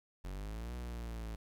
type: exponential two-way sweep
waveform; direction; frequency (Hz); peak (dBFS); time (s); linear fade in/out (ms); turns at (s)
45% pulse; up then down; 45.06 to 61.1 to 54.4; -40; 0.24-1.36; 10; 0.74
effects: 11-bit